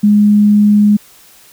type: tone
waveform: sine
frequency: 207.7 Hz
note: G#3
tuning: in tune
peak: -5 dBFS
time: 0.03-0.97 s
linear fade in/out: 10 ms
effects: white hiss -43 dBFS RMS until 1.52 s